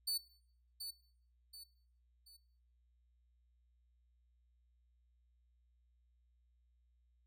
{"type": "tone with echo", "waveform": "sawtooth", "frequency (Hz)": 4498, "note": "C#8", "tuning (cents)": 24, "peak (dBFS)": -32, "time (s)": [0.07, 0.18], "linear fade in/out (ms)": 10, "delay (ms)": 730, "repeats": 3, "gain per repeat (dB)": -8, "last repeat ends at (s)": 2.37, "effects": ["noise-tail reverb RT60 0.6 s tail -19 dB re dry", "added 60 Hz sine -70 dBFS peak until 7.26 s"]}